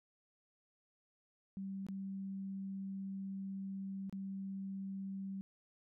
sine tone with dropouts, 194 Hz, G3, 18 cents flat, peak -40 dBFS, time 1.57-5.41 s, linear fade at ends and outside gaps 0 ms, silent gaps 1.866-1.886 / 4.096-4.126 s, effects none

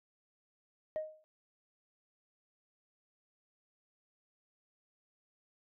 sine tone with exponential decay, 622.3 Hz, D#5, in tune, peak -29 dBFS, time 0.96-1.24 s, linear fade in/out 0 ms, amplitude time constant 60 ms, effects noise-tail reverb RT60 0.1 s tail -23 dB re dry + tanh soft clip ceiling -31 dBFS

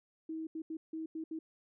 sine tone bursts at uneven times, 320 Hz, D#4, 49 cents sharp, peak -37 dBFS, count 6, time 0.29-0.47 / 0.55-0.62 / 0.7-0.77 / 0.93-1.06 / 1.15-1.24 / 1.31-1.39 s, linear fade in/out 5 ms, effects none

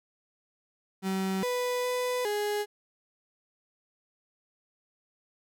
35% pulse tone with pitch steps, 190.9 / 495 / 498 / 415.4 Hz, G3 / B4 / B4 / G#4, -46 / +4 / +14 / 0 cents, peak -26 dBFS, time 1.02-2.66 s, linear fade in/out 50 ms, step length 410 ms, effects none

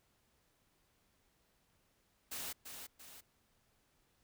white noise with echo, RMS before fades -43 dBFS, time 2.31-2.53 s, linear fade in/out 10 ms, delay 340 ms, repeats 2, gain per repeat -6 dB, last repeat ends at 3.21 s, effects pink hiss -75 dBFS RMS until 4.23 s

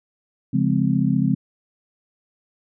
sine chord, Db major seventh, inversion none, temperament just, 138.59 / 173.24 / 207.9 / 259.9 Hz, Db3 / F3 / Ab3 / C4, 0 / -14 / +2 / -11 cents, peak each -22 dBFS, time 0.53-1.35 s, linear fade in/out 10 ms, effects none

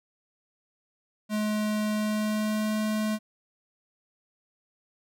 square tone with pitch glide, 212.4 to 214.9 Hz, G#3 to A3, +39 to -41 cents, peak -26 dBFS, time 1.29-3.19 s, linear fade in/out 50 ms, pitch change +20 cents, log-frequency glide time 1.91-2.79 s, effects none

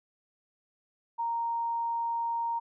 sine tone, 930 Hz, A#5, 4 cents flat, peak -28 dBFS, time 1.18-2.6 s, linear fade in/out 20 ms, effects none

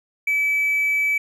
triangle tone with hard clipping, 2300 Hz, D7, 37 cents flat, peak -18 dBFS, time 0.27-1.18 s, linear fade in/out 5 ms, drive 4 dB, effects none

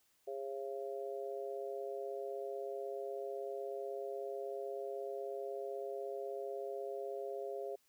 harmonic tone, 136.2 Hz, C#3, 30 cents flat, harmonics 3 / 4 / 5, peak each -42 / -44 / -46 dBFS, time 0.27-7.76 s, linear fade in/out 10 ms, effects white hiss -74 dBFS RMS until 7.88 s

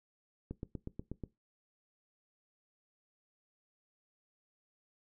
click train, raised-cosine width 3 ms, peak -27 dBFS, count 7, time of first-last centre 0.51-1.237 s, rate 8.25 Hz, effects noise-tail reverb RT60 0.2 s tail -19 dB re dry

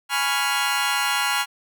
20% pulse chord, C# dominant seventh, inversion second, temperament equal, 830.6 / 987.8 / 1108.7 / 1396.9 Hz, G#5 / B5 / C#6 / E#6, 0 / 0 / 0 / 0 cents, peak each -21 / -22 / -24 / -19 dBFS, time 0.09-1.46 s, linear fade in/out 50 ms, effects none

